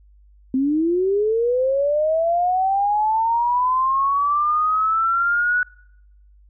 sine linear sweep, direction up, 255.7 to 1480 Hz, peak -16 dBFS, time 0.54-5.63 s, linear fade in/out 2 ms, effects noise-tail reverb RT60 0.8 s tail -26 dB re dry + added 50 Hz sine -48 dBFS peak until 6.49 s

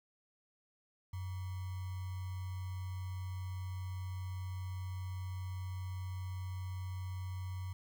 sine tone with sample-and-hold, 92.5 Hz, F#2, in tune, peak -38 dBFS, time 1.13-7.73 s, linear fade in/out 5 ms, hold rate 1050 Hz, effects none

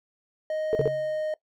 triangle tone with pitch glide, 622.3 to 618.4 Hz, D#5 to D#5, 0 to -11 cents, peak -24 dBFS, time 0.5-1.34 s, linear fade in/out 2 ms, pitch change -11 cents, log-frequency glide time 0.83-1 s
sine tone bursts, 449.2 Hz, A4, 36 cents sharp, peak -18 dBFS, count 3, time 0.73-0.876 s, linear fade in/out 0 ms, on 20 ms, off 43 ms
sine tone with exponential decay, 138.59 Hz, C#3, in tune, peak -25 dBFS, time 0.79-1.23 s, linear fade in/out 2 ms, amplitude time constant 95 ms
effects noise-tail reverb RT60 0.1 s tail -20 dB re dry

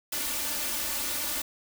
white noise with comb filter, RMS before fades -31 dBFS, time 0.12-1.42 s, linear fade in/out 5 ms, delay 3.4 ms, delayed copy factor +0.85, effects none

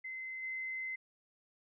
sine tone with level steps, 2058 Hz, C7, 29 cents flat, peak -40 / -37 dBFS, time 0.04-0.96 s, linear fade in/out 10 ms, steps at 0.42 s, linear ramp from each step 20 ms, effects none

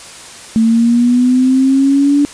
sine linear sweep, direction up, 222.2 to 289.5 Hz, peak -7 dBFS, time 0.56-2.25 s, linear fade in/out 0 ms, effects white hiss -33 dBFS RMS until 2.33 s + resampled to 22050 Hz

